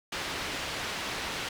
white low-pass noise, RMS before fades -35 dBFS, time 0.12-1.49 s, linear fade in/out 5 ms, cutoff 3500 Hz, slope 12 dB/octave, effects none

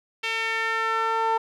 sawtooth tone with band-pass filter sweep, 450 Hz, A4, 39 cents sharp, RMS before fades -25 dBFS, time 0.23-1.38 s, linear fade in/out 10 ms, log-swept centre 2700 to 920 Hz, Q 2.7, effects none

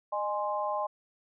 sine chord, Ab major, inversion second, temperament equal with one note detuned, 611.2 / 830.6 / 1046.5 Hz, Eb5 / Ab5 / C6, -31 / 0 / 0 cents, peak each -33 dBFS, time 0.12-0.87 s, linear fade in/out 10 ms, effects none

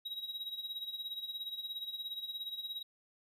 triangle tone with tremolo, 3832 Hz, A#7, 47 cents sharp, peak -35 dBFS, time 0.05-2.83 s, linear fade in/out 10 ms, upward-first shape sine, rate 17 Hz, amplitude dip 70%, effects none

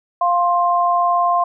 sine tone pair together, 700 / 1053.1 Hz, F5 / C6, +4 / +11 cents, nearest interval perfect fifth, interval 707 cents, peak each -16 dBFS, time 0.21-1.44 s, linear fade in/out 5 ms, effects none

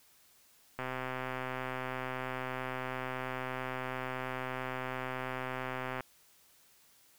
click train, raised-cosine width 0.5 ms, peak -22 dBFS, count 674, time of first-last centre 0.79-6.007 s, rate 129 Hz, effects white hiss -64 dBFS RMS until 7.18 s

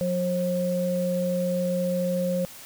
sine tone pair together, 180.3 / 535.6 Hz, F#3 / C5, -45 / +40 cents, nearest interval octave + perfect fifth, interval 1885 cents, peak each -26 / -25 dBFS, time 0.01-2.45 s, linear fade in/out 0 ms, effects white hiss -44 dBFS RMS until 2.65 s

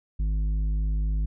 triangle tone with tanh clipping, 51.91 Hz, G#1, in tune, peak -24 dBFS, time 0.19-1.26 s, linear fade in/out 10 ms, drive 12 dB, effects none

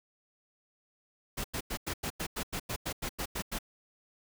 pink noise bursts, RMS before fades -35 dBFS, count 14, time 1.37-3.588 s, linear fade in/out 10 ms, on 73 ms, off 92 ms, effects none

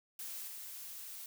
blue noise with level steps, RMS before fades -44 / -47 dBFS, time 0.19-1.26 s, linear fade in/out 2 ms, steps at 0.47 s, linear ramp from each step 10 ms, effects none

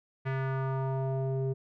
square tone with low-pass filter sweep, 133.4 Hz, C3, 34 cents sharp, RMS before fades -31 dBFS, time 0.25-1.54 s, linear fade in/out 20 ms, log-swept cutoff 2000 to 420 Hz, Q 2.1, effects none

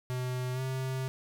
square tone with pitch glide, 126.5 to 131.19 Hz, B2 to C3, +42 to +5 cents, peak -32 dBFS, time 0.1-1.08 s, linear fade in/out 0 ms, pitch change +63 cents, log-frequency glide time 0.53-0.61 s, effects none

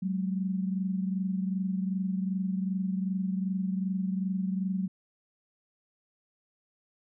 sine tone pair together, 187.1 / 209.7 Hz, F#3 / G#3, +20 / +17 cents, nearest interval major second, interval 197 cents, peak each -28 / -35 dBFS, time 0.02-4.88 s, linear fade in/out 10 ms, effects none

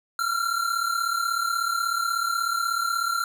square tone pair together, 1353.6 / 1390 Hz, E6 / F6, +45 / -9 cents, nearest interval unison, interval 46 cents, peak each -27 dBFS, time 0.19-3.24 s, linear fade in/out 2 ms, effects none

